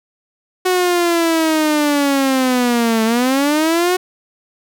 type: linear two-way sweep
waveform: sawtooth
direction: down then up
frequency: 370 to 220 to 370 Hz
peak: -9 dBFS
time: 0.65-3.97 s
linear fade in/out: 10 ms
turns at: 3.04 s
effects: none